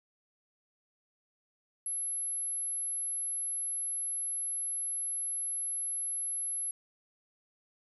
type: tone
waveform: sine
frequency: 11100 Hz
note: F9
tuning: 12 cents flat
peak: -32 dBFS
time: 1.86-6.71 s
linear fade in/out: 2 ms
effects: none